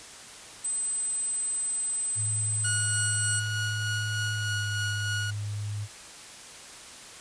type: tone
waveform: sine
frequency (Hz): 8110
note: B8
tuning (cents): +45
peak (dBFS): -27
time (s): 0.64-3.4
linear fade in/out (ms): 10
type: tone with pitch glide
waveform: sine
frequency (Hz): 107 to 103.77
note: A2 to G#2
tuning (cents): -48 to -1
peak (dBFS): -30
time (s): 2.15-5.88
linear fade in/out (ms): 50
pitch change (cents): -53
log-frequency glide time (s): 4.36-4.56
type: tone with tremolo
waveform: sawtooth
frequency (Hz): 1451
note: F#6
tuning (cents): -34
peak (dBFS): -25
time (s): 2.64-5.31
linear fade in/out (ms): 10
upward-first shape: sine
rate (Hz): 3.3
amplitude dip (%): 30
effects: white hiss -45 dBFS RMS until 7.2 s + resampled to 22050 Hz